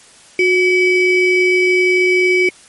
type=ring-modulated tone; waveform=triangle; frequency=1326 Hz; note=E6; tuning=10 cents sharp; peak=-5 dBFS; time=0.39-2.49 s; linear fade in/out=2 ms; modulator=961 Hz; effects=white hiss -44 dBFS RMS until 2.68 s + MP3 48 kbps